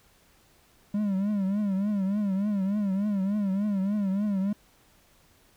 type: tone with vibrato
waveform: triangle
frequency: 199.9 Hz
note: G3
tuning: 34 cents sharp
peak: -22 dBFS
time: 0.94-4.53 s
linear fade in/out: 5 ms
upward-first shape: triangle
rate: 3.4 Hz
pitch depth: 120 cents each way
effects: pink hiss -61 dBFS RMS until 5.56 s